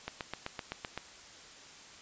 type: click train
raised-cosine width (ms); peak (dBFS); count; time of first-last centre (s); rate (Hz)
0.3; -20; 8; 0.08-0.976; 7.81
effects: white hiss -52 dBFS RMS until 2.01 s + resampled to 16000 Hz